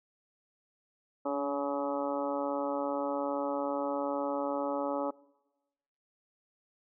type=harmonic tone with a mistuned harmonic; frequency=141.2 Hz; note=C#3; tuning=32 cents sharp; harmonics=2 / 3 / 4 / 5 / 6 / 7 / 8 / 9; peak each=-35 / -41 / -33 / -46 / -38 / -44 / -43 / -42 dBFS; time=1.25-5.11 s; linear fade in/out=10 ms; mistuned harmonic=2; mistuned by=+15 cents; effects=noise-tail reverb RT60 1.0 s tail -22 dB re dry